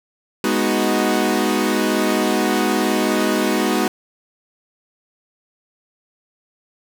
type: chord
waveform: sawtooth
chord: G# minor seventh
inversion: none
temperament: equal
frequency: 207.7 / 246.9 / 311.1 / 370 Hz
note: G#3 / B3 / D#4 / F#4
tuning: 0 / 0 / 0 / 0 cents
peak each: -18 dBFS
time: 0.44-3.88 s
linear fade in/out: 2 ms
effects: none